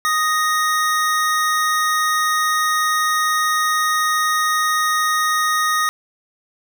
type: tone pair together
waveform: square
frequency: 1244.5 / 1864.7 Hz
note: D#6 / A#6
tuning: 0 / 0 cents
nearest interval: perfect fifth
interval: 700 cents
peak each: -18 / -22 dBFS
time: 0.05-5.89 s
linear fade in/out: 0 ms
effects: none